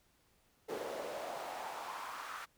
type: noise with high-pass filter sweep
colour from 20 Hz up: brown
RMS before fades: -43 dBFS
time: 0.68-2.46 s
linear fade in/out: 20 ms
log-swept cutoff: 450 to 1300 Hz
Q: 3.1
effects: pink hiss -72 dBFS RMS until 2.57 s